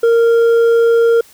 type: tone with hard clipping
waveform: sine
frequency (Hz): 463.4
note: A#4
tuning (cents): -10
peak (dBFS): -9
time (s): 0.03-1.21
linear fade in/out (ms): 5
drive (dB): 4
effects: white hiss -45 dBFS RMS until 1.33 s